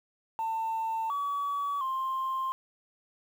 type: tone with pitch steps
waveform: sine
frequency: 896 / 1137 / 1054 Hz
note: A5 / C#6 / C6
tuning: +31 / +44 / +12 cents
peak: -27 dBFS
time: 0.39-2.52 s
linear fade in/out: 0 ms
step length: 710 ms
effects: tanh soft clip ceiling -26 dBFS + 9-bit